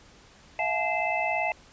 sine tone cluster, 656 / 714 / 856 / 2070 / 2630 Hz, E5 / F5 / A5 / C7 / E7, -9 / +38 / -48 / -19 / -5 cents, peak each -31 dBFS, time 0.59-1.52 s, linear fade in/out 2 ms, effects pink hiss -54 dBFS RMS until 1.72 s + resampled to 16000 Hz

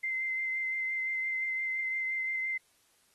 sine tone with vibrato, 2075 Hz, C7, 15 cents flat, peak -30 dBFS, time 0.03-2.58 s, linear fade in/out 10 ms, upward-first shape sine, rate 5.8 Hz, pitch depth 15 cents each way, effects white hiss -68 dBFS RMS until 3.14 s + AAC 32 kbps

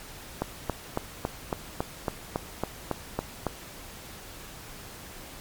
click train, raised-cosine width 1 ms, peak -12 dBFS, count 12, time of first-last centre 0.42-3.467 s, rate 3.61 Hz, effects pink hiss -44 dBFS RMS until 5.4 s + MP3 96 kbps

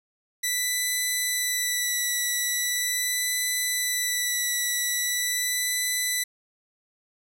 10% pulse tone with vibrato, 1975.5 Hz, B6, in tune, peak -15 dBFS, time 0.43-6.24 s, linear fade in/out 10 ms, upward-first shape sine, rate 0.41 Hz, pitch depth 16 cents each way, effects none

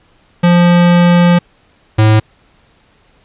square tone pair in turn, 174.61 / 108.61 Hz, F3 / A2, 0 / -22 cents, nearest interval minor sixth, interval 822 cents, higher first, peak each -6 dBFS, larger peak neither, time 0.43-1.39 / 1.98-2.2 s, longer first, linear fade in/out 10 ms, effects pink hiss -51 dBFS RMS until 3.24 s + resampled to 8000 Hz

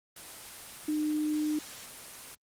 sine tone in noise, 303.7 Hz, D#4, 42 cents flat, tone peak -27 dBFS, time 0.88-1.59 s, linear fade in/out 5 ms, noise white, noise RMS -44 dBFS, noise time 0.16-2.35 s, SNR +14 dB, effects low-pass 12000 Hz 12 dB/octave + Opus 24 kbps

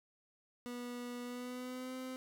30% pulse tone with pitch glide, 243.7 to 257.9 Hz, B3 to C4, -23 to -25 cents, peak -39 dBFS, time 0.66-2.16 s, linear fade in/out 0 ms, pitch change +98 cents, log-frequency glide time 1.23-1.96 s, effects none

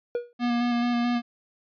triangle tone with exponential decay, 480.5 Hz, B4, 48 cents flat, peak -19 dBFS, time 0.15-0.33 s, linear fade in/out 1 ms, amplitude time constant 39 ms
square tone with vibrato, 240 Hz, B3, 49 cents flat, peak -23 dBFS, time 0.39-1.22 s, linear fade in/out 50 ms, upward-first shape square, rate 4.6 Hz, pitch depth 14 cents each way
effects resampled to 11025 Hz

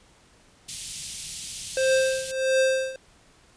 white band-stop noise, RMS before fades -33 dBFS, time 0.68-2.32 s, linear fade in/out 10 ms, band 180 to 2700 Hz, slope 24 dB/octave
square tone with tremolo, 526 Hz, C5, 9 cents sharp, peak -18 dBFS, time 1.77-2.96 s, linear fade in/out 2 ms, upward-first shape triangle, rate 1.5 Hz, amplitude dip 90%
effects pink hiss -57 dBFS RMS until 3.56 s + resampled to 22050 Hz

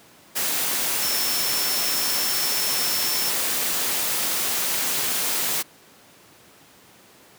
sine tone in noise, 5400 Hz, E8, 41 cents sharp, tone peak -27 dBFS, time 1.01-3.31 s, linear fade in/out 20 ms, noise white, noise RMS -24 dBFS, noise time 0.35-5.63 s, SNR -6 dB, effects pink hiss -51 dBFS RMS until 7.38 s + high-pass 150 Hz 12 dB/octave

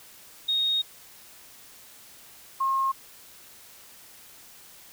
sine tone pair in turn, 3729 / 1073.4 Hz, A#7 / C6, 0 / +44 cents, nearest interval octave + minor seventh, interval 2156 cents, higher first, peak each -22 dBFS, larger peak neither, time 0.48-0.82 / 2.6-2.92 s, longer first, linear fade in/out 10 ms, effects white hiss -50 dBFS RMS until 4.92 s

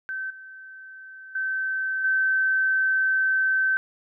sine tone with level steps, 1542 Hz, G6, 29 cents flat, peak -28 / -40 / -24 / -19 dBFS, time 0.09-3.77 s, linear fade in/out 0 ms, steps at 0.3 / 1.35 / 2.04 s, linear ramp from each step 5 ms, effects none

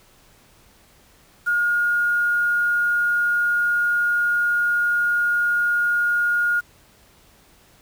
sine tone with quantisation, 1428 Hz, F6, 38 cents sharp, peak -17 dBFS, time 1.46-6.61 s, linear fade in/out 20 ms, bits 7, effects pink hiss -54 dBFS RMS until 7.81 s

